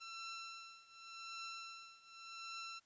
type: tone with tremolo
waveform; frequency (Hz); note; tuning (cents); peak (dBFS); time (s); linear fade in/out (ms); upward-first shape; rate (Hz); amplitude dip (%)
15% pulse; 1346; E6; +36; -38; 0-2.8; 20; triangle; 0.87; 90
effects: white hiss -74 dBFS RMS until 2.85 s + resampled to 16000 Hz